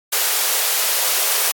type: high-pass noise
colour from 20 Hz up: white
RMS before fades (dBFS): -18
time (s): 0.12-1.52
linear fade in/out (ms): 10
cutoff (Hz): 400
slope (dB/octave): 48
effects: AAC 64 kbps